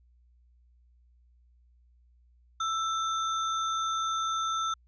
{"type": "tone with sample-and-hold", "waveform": "sine", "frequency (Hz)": 1328, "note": "E6", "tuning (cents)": 12, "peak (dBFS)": -27, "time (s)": [2.6, 4.74], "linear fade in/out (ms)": 5, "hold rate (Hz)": 4900, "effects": ["added 60 Hz sine -59 dBFS peak until 4.87 s", "resampled to 16000 Hz"]}